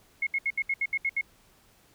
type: tone bursts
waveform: sine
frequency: 2168 Hz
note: C#7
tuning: 39 cents flat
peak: -24 dBFS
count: 9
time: 0.22-1.212 s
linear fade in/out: 5 ms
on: 48 ms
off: 70 ms
effects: pink hiss -61 dBFS RMS until 1.94 s